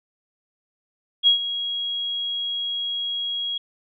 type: tone with ADSR envelope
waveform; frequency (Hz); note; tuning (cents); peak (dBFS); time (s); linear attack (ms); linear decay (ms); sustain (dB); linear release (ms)
sine; 3300; G#7; -12; -11; 1.23-3.58; 41; 110; -13; 6
effects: none